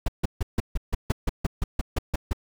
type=noise bursts; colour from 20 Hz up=brown; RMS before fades=-22 dBFS; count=14; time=0.06-2.332 s; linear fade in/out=5 ms; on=23 ms; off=150 ms; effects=none